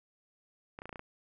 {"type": "clicks", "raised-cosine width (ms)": 0.5, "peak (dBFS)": -28, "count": 7, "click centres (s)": [0.789, 0.819, 0.856, 0.893, 0.928, 0.958, 0.994], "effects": []}